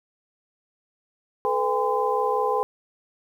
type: tone cluster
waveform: sine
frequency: 433.5 / 498.7 / 807 / 1023 Hz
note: A4 / B4 / G#5 / C6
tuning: -26 / +17 / -50 / -39 cents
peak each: -26 dBFS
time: 1.45-2.63 s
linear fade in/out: 0 ms
effects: 9-bit